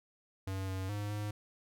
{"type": "tone with pitch steps", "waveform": "square", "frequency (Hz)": [95.7, 94.7, 103.3, 104.5], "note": ["G2", "F#2", "G#2", "G#2"], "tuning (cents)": [-41, 41, -9, 11], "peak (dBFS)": -36, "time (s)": [0.47, 1.31], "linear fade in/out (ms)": 5, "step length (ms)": 210, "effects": []}